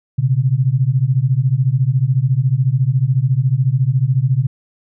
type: beating tone pair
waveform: sine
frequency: 123.47 / 137.47 Hz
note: B2 / C#3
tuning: 0 / -14 cents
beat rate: 14 Hz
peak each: -15 dBFS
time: 0.18-4.47 s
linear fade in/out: 10 ms
effects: none